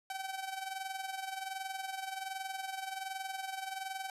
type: tone with amplitude modulation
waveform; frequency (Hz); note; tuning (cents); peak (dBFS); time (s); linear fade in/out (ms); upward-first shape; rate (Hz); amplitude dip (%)
sawtooth; 768; G5; -36; -32; 0.1-4.1; 2; sine; 21.3; 65
effects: resampled to 32000 Hz